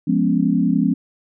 sine chord, C# dominant seventh, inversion first, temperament equal, 174.61 / 207.7 / 246.9 / 277.2 Hz, E#3 / G#3 / B3 / C#4, 0 / 0 / 0 / 0 cents, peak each -20 dBFS, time 0.07-0.94 s, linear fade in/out 10 ms, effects none

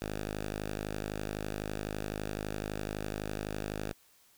5% pulse tone, 51.91 Hz, G#1, in tune, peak -24 dBFS, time 0.02-3.93 s, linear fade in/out 0 ms, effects white hiss -64 dBFS RMS until 4.37 s

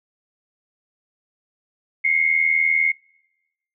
sine tone pair together, 2108 / 2188 Hz, C7 / C#7, +12 / -23 cents, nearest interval minor second, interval 65 cents, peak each -19 dBFS, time 2.04-2.92 s, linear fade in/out 10 ms, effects noise-tail reverb RT60 1.0 s tail -26 dB re dry

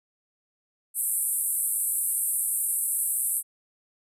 pink band-pass noise, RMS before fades -27 dBFS, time 0.94-3.43 s, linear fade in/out 50 ms, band 8300 to 13000 Hz, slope 96 dB/octave, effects none

